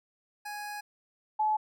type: tone pair in turn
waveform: 25% pulse / sine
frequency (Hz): 830.6 / 858.4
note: G#5 / A5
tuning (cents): 0 / -43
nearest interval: minor second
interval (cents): 57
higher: second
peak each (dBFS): -33 / -24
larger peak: second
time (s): 0.45-0.81 / 1.39-1.57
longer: first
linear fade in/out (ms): 10
effects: none